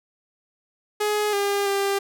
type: tone with pitch steps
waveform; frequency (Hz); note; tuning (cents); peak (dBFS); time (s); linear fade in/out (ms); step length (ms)
sawtooth; 419.7 / 402.6 / 396.9; G#4 / G4 / G4; +18 / +46 / +22; -17; 1-1.99; 10; 330
effects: none

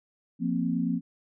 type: chord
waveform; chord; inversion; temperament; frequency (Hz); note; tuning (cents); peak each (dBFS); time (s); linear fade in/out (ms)
sine; F suspended fourth; none; just; 174.61 / 232.8 / 261.9; F3 / Bb3 / C4; 0 / -2 / +2; -29; 0.39-1.01; 50
effects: none

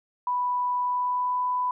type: tone with pitch glide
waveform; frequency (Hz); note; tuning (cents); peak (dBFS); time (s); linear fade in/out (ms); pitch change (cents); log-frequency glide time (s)
sine; 987.8 to 995.8; B5 to B5; 0 to +14; -23; 0.27-1.71; 2; +14; 0.81-1.42
effects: none

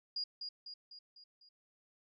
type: tone with echo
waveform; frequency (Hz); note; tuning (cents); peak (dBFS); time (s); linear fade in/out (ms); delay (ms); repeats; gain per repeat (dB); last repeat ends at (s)
sine; 4849; D#8; -45; -35; 0.16-0.24; 5; 250; 5; -5; 1.49
effects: none

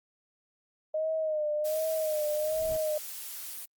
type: tone with vibrato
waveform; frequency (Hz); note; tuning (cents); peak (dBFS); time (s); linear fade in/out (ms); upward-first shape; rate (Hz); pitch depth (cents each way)
sine; 618; D#5; -12; -27; 0.94-2.98; 5; sine; 1.3; 55
type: noise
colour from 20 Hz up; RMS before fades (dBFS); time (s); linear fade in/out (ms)
blue; -40; 1.64-3.66; 20
type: noise with exponential growth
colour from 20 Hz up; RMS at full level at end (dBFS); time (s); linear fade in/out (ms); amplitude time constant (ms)
brown; -38; 2.26-2.77; 5; 110
effects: Opus 32 kbps

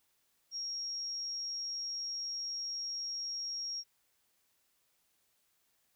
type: tone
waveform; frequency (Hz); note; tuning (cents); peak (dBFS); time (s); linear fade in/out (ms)
sine; 5588; F8; 0; -36; 0.51-3.84; 50
effects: white hiss -75 dBFS RMS until 5.95 s

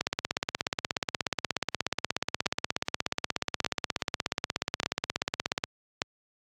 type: two click trains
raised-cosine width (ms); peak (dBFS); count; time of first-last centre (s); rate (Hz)
0.2; -9 / -9; 4 / 95; 2.46-6.019 / 0.01-5.639; 0.843 / 16.7
effects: high-pass 80 Hz 12 dB/octave + AAC 64 kbps

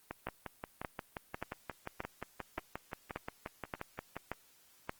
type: two click trains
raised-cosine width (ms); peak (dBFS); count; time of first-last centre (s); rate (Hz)
0.5; -23 / -21; 24 / 9; 0.11-4.166 / 0.27-4.894; 5.67 / 1.73
effects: white hiss -65 dBFS RMS until 4.99 s + Opus 24 kbps

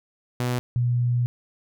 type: tone pair in turn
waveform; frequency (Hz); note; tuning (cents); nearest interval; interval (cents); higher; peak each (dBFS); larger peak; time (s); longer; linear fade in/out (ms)
sawtooth / sine; 123.47 / 121.63; B2 / B2; 0 / -26; unison; 26; first; -19; neither; 0.4-0.59 / 0.76-1.26; second; 0
effects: none

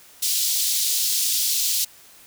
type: high-pass noise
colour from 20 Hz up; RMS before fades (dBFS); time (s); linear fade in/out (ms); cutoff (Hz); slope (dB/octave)
pink; -22; 0.22-1.85; 10; 3800; 24
effects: white hiss -49 dBFS RMS until 2.26 s

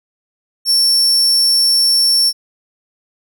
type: tone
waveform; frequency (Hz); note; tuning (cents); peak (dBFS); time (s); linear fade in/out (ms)
40% pulse; 5440; F8; -46; -9; 0.65-2.33; 50
effects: none

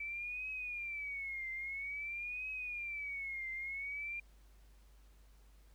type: tone with vibrato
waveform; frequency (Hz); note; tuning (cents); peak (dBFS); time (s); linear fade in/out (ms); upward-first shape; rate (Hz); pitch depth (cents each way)
sine; 2304; D7; -34; -39; 0-4.2; 5; triangle; 0.5; 180
effects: added 50 Hz sine -59 dBFS peak until 5.74 s + pink hiss -71 dBFS RMS until 5.74 s

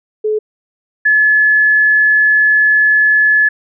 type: tone pair in turn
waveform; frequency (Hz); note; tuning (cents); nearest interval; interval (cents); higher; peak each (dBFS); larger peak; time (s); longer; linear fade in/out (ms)
sine; 428.7 / 1714.8; A4 / A6; -45 / -45; 2 octaves; 2400; second; -12 / -7; second; 0.24-0.39 / 1.05-3.49; second; 10
effects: none

